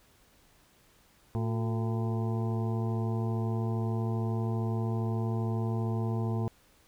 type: harmonic tone with a mistuned harmonic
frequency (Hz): 112.8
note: A2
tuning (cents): +44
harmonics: 1 / 2 / 3 / 4 / 6 / 7 / 8 / 9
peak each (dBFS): -29 / -35 / -39 / -41 / -45 / -46 / -47 / -48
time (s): 1.35-6.48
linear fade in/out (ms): 0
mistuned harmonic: 3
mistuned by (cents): +88
effects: pink hiss -63 dBFS RMS until 6.87 s